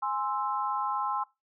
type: chord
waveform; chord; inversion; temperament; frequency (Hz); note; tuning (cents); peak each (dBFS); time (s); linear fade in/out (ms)
sine; Ab augmented; none; equal; 830.6 / 1046.5 / 1318.5; Ab5 / C6 / E6; 0 / 0 / 0; -32 / -31 / -34; 0.02-1.24; 10
effects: noise-tail reverb RT60 0.2 s tail -19 dB re dry